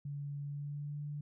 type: tone with pitch glide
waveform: sine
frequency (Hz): 143.1 to 146.78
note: D3 to D3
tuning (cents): -45 to -1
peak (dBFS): -38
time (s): 0.05-1.21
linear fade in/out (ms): 5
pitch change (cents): +44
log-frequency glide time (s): 0.42-1.01
effects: none